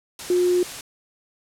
sine tone in noise, 358.1 Hz, F4, 43 cents sharp, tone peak -16 dBFS, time 0.3-0.63 s, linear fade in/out 2 ms, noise white, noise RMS -34 dBFS, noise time 0.19-0.81 s, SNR +15 dB, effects low-pass 10000 Hz 12 dB/octave

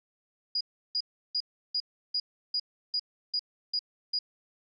sine tone bursts, 4891 Hz, D#8, 31 cents flat, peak -26 dBFS, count 10, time 0.55-4.19 s, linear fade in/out 5 ms, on 58 ms, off 340 ms, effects none

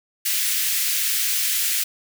white high-pass noise, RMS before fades -22 dBFS, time 0.25-1.84 s, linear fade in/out 10 ms, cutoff 1800 Hz, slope 24 dB/octave, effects none

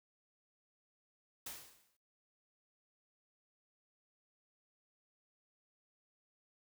white noise with exponential decay, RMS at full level -43 dBFS, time 1.46-1.97 s, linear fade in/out 5 ms, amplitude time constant 110 ms, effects noise-tail reverb RT60 0.3 s tail -22 dB re dry

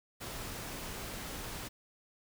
pink noise, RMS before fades -42 dBFS, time 0.2-1.69 s, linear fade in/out 20 ms, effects none

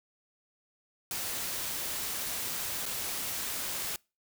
white noise with dropouts, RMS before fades -35 dBFS, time 1.11-3.96 s, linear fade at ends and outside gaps 1 ms, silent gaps 2.856-2.862 s, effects noise-tail reverb RT60 0.3 s tail -26 dB re dry

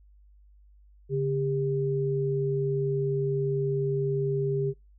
sine tone pair together, 141.42 / 400 Hz, C#3 / G4, +35 / +35 cents, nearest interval octave + tritone, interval 1800 cents, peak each -27 dBFS, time 1.09-4.74 s, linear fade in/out 50 ms, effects noise-tail reverb RT60 0.2 s tail -26 dB re dry + added 50 Hz sine -53 dBFS peak until 4.98 s

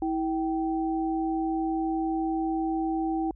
sine tone pair together, 324.3 / 776 Hz, E4 / G5, -28 / -18 cents, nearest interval octave + minor third, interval 1510 cents, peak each -26 / -31 dBFS, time 0.02-3.31 s, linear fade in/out 2 ms, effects added 50 Hz sine -46 dBFS peak until 3.35 s

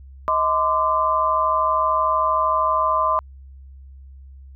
sine tone cluster, 632 / 1028 / 1181 Hz, D#5 / C6 / D6, +27 / -31 / +9 cents, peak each -24 / -19 / -21 dBFS, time 0.28-3.19 s, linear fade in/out 0 ms, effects added 67 Hz sine -39 dBFS peak until 4.55 s

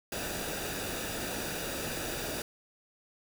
pink noise with comb filter, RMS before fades -36 dBFS, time 0.12-2.42 s, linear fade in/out 2 ms, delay 0.94 ms, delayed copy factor -0.55, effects none

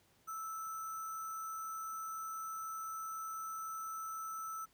sine tone with sample-and-hold, 1318 Hz, E6, 1 cent flat, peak -40 dBFS, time 0.27-4.66 s, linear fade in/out 20 ms, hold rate 7350 Hz, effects pink hiss -70 dBFS RMS until 4.73 s + high-pass 60 Hz 12 dB/octave

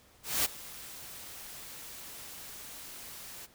white noise with ADSR envelope, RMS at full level -27 dBFS, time 0.23-3.47 s, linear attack 220 ms, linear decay 16 ms, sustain -19 dB, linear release 26 ms, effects pink hiss -61 dBFS RMS until 3.54 s

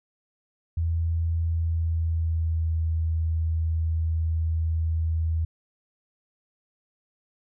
sine tone with pitch glide, 82.8 to 81 Hz, E2 to E2, +8 to -30 cents, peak -22 dBFS, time 0.77-5.45 s, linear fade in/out 5 ms, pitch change -38 cents, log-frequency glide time 1.42-2.77 s, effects none

